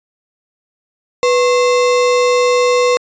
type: tone with sample-and-hold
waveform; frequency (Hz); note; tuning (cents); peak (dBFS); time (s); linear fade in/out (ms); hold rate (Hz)
sine; 493.9; B4; 0; -9; 1.23-2.97; 0; 1575
effects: resampled to 16000 Hz